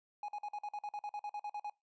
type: tone bursts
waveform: triangle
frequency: 830.6 Hz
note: G#5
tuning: in tune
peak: -36 dBFS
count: 15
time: 0.23-1.698 s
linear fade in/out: 2 ms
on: 54 ms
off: 47 ms
effects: noise-tail reverb RT60 0.2 s tail -22 dB re dry + resampled to 16000 Hz